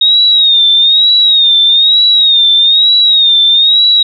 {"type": "tone with vibrato", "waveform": "sine", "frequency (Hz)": 3729, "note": "A#7", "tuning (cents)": 0, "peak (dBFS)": -4, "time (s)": [0.01, 4.03], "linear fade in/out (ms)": 5, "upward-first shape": "sine", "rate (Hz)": 1.1, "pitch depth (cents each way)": 85, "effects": []}